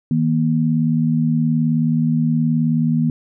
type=tone pair together; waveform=sine; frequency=158.45 / 237.4 Hz; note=D#3 / A#3; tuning=+32 / +32 cents; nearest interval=perfect fifth; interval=700 cents; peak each=-17 dBFS; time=0.11-3.1 s; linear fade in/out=2 ms; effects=none